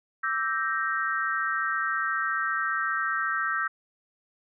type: chord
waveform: sine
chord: E half-diminished seventh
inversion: third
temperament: equal with one note detuned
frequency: 1163.9 / 1318.5 / 1568 / 1864.7 Hz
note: D6 / E6 / G6 / Bb6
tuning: -16 / 0 / 0 / 0 cents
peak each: -35 / -29 / -29 / -32 dBFS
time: 0.23-3.68 s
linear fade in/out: 10 ms
effects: none